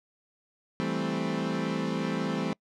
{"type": "chord", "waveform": "30% pulse", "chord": "A minor seventh", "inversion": "second", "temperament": "equal", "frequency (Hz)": [164.81, 196, 220, 261.6], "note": ["E3", "G3", "A3", "C4"], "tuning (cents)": [0, 0, 0, 0], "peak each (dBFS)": -31, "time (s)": [0.8, 2.53], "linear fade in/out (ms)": 0, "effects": ["noise-tail reverb RT60 0.1 s tail -26 dB re dry", "low-pass 5000 Hz 12 dB/octave"]}